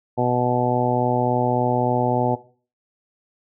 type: harmonic tone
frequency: 123.47 Hz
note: B2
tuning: in tune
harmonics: 1 / 2 / 3 / 4 / 5 / 6 / 7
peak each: -25 / -25 / -25 / -25 / -25 / -25 / -25 dBFS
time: 0.17-2.36 s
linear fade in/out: 20 ms
effects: noise-tail reverb RT60 0.4 s tail -17 dB re dry